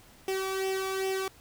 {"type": "tone with flanger", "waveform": "sawtooth", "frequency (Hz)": 382.7, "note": "G4", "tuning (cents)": -42, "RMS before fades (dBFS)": -31, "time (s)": [0.28, 1.28], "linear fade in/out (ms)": 2, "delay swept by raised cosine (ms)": [0.35, 0.88], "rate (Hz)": 2.5, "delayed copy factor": 0.65, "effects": ["pink hiss -56 dBFS RMS until 1.4 s"]}